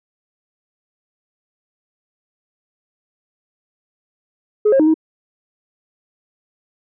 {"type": "tone with pitch steps", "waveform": "sine", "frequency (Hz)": [422.5, 539, 309.8, 317.3], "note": ["G#4", "C#5", "D#4", "D#4"], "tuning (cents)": [30, -49, -7, 34], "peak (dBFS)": -8, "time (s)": [4.65, 4.942], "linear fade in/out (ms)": 10, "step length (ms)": 73, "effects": ["tanh soft clip ceiling -7 dBFS"]}